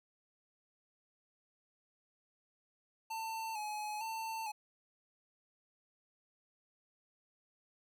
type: tone with vibrato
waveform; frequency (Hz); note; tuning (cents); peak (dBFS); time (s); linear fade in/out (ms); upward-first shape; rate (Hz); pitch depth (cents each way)
square; 870; A5; -20; -39; 3.1-4.52; 10; square; 1.1; 49
effects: none